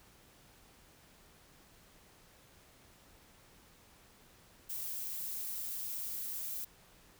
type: noise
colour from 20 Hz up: violet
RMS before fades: -40 dBFS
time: 4.69-6.65 s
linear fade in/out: 10 ms
effects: pink hiss -62 dBFS RMS until 7.19 s